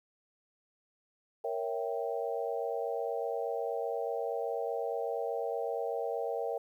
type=chord; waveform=sine; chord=A# diminished seventh; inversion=none; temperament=equal; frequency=466.2 / 554.4 / 659.3 / 784 Hz; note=A#4 / C#5 / E5 / G5; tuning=0 / 0 / 0 / 0 cents; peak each=-35 / -38 / -38 / -39 dBFS; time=1.44-6.58 s; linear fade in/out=5 ms; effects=11-bit